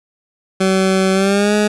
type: tone with pitch glide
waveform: 20% pulse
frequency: 190 to 209.6 Hz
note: F#3 to G#3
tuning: +46 to +16 cents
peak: -7 dBFS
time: 0.6-1.68 s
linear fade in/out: 10 ms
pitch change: +170 cents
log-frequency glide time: 1.13-1.54 s
effects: resampled to 24000 Hz + 7-bit